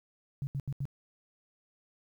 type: tone bursts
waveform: sine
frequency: 138.59 Hz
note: C#3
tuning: in tune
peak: -31 dBFS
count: 4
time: 0.42-0.854 s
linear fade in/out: 0 ms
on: 50 ms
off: 78 ms
effects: 11-bit

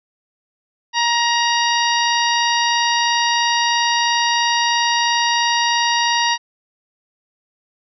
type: harmonic tone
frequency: 943 Hz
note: A#5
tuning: 20 cents sharp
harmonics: 1 / 2 / 3 / 4 / 5 / 6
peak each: -18 / -21 / -23 / -24 / -25 / -26 dBFS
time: 0.93-6.38 s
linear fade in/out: 50 ms
effects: none

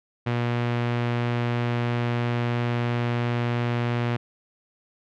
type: tone with low-pass filter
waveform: sawtooth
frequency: 119.8 Hz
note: A#2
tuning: 48 cents sharp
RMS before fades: -25 dBFS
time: 0.26-4.17 s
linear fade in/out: 10 ms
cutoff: 2700 Hz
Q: 1.2
effects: none

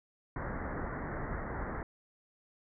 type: low-pass noise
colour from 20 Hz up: pink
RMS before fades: -38 dBFS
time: 0.36-1.83 s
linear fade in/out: 2 ms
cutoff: 2000 Hz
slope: 96 dB/octave
effects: none

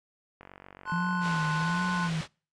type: click train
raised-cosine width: 0.5 ms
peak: -31 dBFS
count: 51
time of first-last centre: 0.41-1.469 s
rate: 47.2 Hz
type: chord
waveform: triangle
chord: F# diminished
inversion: first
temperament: equal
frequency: 880 / 1046.5 / 1480 Hz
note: A5 / C6 / F#6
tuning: 0 / 0 / 0 cents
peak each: -35 / -31 / -31 dBFS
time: 0.85-2.1 s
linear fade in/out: 50 ms
type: tone with vibrato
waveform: sine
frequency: 168.4 Hz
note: E3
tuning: 37 cents sharp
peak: -28 dBFS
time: 0.92-2.21 s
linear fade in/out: 2 ms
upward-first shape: sine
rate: 1.3 Hz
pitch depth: 130 cents each way
type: low-pass noise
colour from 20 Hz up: white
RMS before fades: -40 dBFS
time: 1.2-2.28 s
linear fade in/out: 50 ms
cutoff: 3400 Hz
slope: 12 dB/octave
effects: noise-tail reverb RT60 0.4 s tail -26 dB re dry + resampled to 22050 Hz

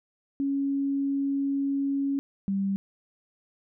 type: tone pair in turn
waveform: sine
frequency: 277.2 / 196.01 Hz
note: C#4 / G3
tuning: 0 / 0 cents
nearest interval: tritone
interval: 600 cents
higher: first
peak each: -24 dBFS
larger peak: neither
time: 0.4-2.19 / 2.48-2.76 s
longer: first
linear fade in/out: 0 ms
effects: none

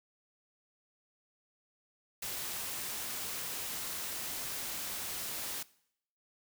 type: noise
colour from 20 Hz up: white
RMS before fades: -39 dBFS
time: 2.22-5.63 s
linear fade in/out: 5 ms
effects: noise-tail reverb RT60 0.7 s tail -21 dB re dry

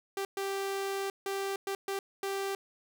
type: tone bursts at uneven times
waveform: sawtooth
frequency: 392 Hz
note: G4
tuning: in tune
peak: -28 dBFS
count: 6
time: 0.17-0.25 / 0.37-1.1 / 1.26-1.56 / 1.67-1.75 / 1.88-1.99 / 2.23-2.55 s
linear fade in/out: 2 ms
effects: none

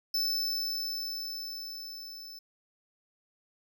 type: tone with level ramp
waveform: square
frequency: 5274 Hz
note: E8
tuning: in tune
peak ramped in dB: -27 to -44 dBFS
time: 0.14-2.39 s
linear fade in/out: 5 ms
effects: none

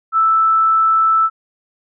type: tone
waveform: sine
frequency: 1318.5 Hz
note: E6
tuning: in tune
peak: -10 dBFS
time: 0.12-1.3 s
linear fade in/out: 50 ms
effects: none

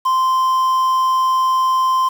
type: tone with quantisation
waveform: triangle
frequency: 1040 Hz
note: C6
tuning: 11 cents flat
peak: -11 dBFS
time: 0.05-2.09 s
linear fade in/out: 10 ms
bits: 6
effects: none

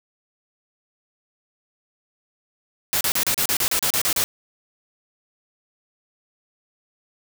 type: noise bursts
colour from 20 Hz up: white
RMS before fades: -21 dBFS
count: 12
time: 2.93-4.24 s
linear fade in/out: 0 ms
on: 78 ms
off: 34 ms
effects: none

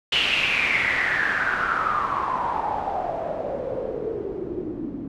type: noise with low-pass filter sweep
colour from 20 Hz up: white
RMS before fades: -25 dBFS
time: 0.12-5.08 s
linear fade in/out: 5 ms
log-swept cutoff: 3000 to 270 Hz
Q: 7.6
effects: none

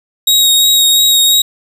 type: tone with vibrato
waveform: sawtooth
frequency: 3778 Hz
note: A#7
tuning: 22 cents sharp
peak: -4 dBFS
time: 0.27-1.42 s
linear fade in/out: 5 ms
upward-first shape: sine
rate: 2.9 Hz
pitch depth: 14 cents each way
effects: 7-bit

